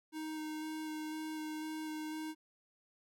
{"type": "tone with vibrato", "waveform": "square", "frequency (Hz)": 311.1, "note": "D#4", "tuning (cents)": 0, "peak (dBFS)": -40, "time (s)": [0.12, 2.35], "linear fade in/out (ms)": 50, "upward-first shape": "square", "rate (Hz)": 2, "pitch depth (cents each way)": 9, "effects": []}